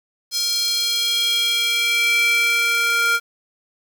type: tone with high-pass filter sweep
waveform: square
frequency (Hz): 466.2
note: A#4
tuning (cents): 0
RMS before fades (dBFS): -19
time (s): 0.31-3.2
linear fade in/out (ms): 50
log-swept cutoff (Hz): 4700 to 1600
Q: 3.8
effects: 8-bit